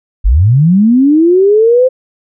sine linear sweep, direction up, 39.69 to 523 Hz, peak -4 dBFS, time 0.24-1.89 s, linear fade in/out 20 ms, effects none

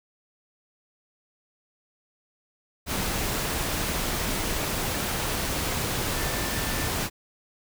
sine tone in noise, 1774 Hz, A6, 14 cents sharp, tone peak -38 dBFS, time 6.15-6.91 s, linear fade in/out 50 ms, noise pink, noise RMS -28 dBFS, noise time 2.86-7.1 s, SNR -13 dB, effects none

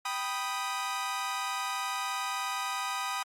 sawtooth chord, G augmented, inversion none, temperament equal, 784 / 987.8 / 1244.5 Hz, G5 / B5 / D#6, 0 / 0 / 0 cents, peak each -34 / -32 / -31 dBFS, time 0.05-3.23 s, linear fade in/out 5 ms, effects low-pass 12000 Hz 12 dB/octave + Opus 48 kbps

